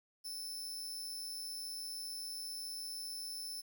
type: tone with amplitude modulation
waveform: sawtooth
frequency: 5274 Hz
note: E8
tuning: in tune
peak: -36 dBFS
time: 0.24-3.62 s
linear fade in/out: 20 ms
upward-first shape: sine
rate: 185 Hz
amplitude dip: 60%
effects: 11-bit